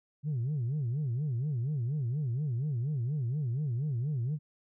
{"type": "tone with vibrato", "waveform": "sine", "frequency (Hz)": 133.3, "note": "C3", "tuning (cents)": 33, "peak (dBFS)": -27, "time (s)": [0.23, 4.39], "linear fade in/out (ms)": 50, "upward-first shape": "sine", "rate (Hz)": 4.2, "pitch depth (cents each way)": 260, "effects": ["tanh soft clip ceiling -27 dBFS"]}